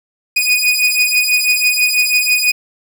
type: beating tone pair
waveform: sawtooth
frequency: 2477 / 2483.1 Hz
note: D#7 / D#7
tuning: -8 / -4 cents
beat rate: 6.1 Hz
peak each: -11 dBFS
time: 0.36-2.52 s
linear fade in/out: 10 ms
effects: none